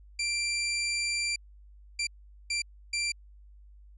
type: tone bursts at uneven times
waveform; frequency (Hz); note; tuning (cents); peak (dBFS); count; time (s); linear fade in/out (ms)
20% pulse; 2360; D7; +8; -23; 4; 0.19-1.36 / 1.99-2.07 / 2.5-2.62 / 2.93-3.12; 5
effects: added 50 Hz sine -50 dBFS peak until 3.97 s + resampled to 24000 Hz